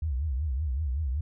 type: tone with vibrato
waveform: sine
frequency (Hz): 70.6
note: C#2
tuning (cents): +32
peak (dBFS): -26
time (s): 0.02-1.21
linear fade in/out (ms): 5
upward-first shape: triangle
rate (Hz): 5.3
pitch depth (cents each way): 280
effects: none